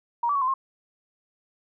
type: tone with pitch steps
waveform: sine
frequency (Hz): 945 / 1153 / 1110 / 1025 / 1071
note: A#5 / D6 / C#6 / C6 / C6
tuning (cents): +23 / -32 / +2 / -36 / +40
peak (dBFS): -21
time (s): 0.23-0.54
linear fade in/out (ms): 5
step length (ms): 62
effects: none